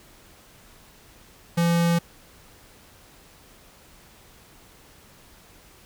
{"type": "tone", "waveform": "square", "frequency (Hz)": 170, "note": "F3", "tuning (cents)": -46, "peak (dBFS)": -19, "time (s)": [1.57, 1.99], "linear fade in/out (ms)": 10, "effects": ["pink hiss -52 dBFS RMS until 5.85 s"]}